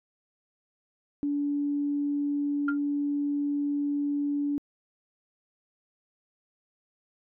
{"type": "tone", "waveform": "sine", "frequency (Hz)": 287.9, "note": "D4", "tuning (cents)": -34, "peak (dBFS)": -25, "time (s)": [1.23, 4.58], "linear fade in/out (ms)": 0}
{"type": "tone with exponential decay", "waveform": "sine", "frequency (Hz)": 1396.9, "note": "F6", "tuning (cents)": 0, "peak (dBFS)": -23, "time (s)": [2.68, 2.78], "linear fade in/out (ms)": 5, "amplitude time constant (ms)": 21}
{"effects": ["tanh soft clip ceiling -15 dBFS"]}